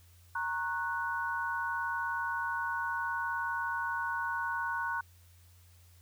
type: chord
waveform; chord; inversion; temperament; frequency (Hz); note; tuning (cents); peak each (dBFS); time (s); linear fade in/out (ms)
sine; F# major; first; equal with one note detuned; 932.3 / 1091.6 / 1480; A#5 / C#6 / F#6; 0 / -27 / 0; -36 / -38 / -34; 0.35-5.01; 5
effects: added 87 Hz sine -57 dBFS peak until 6.01 s + white hiss -65 dBFS RMS until 6.01 s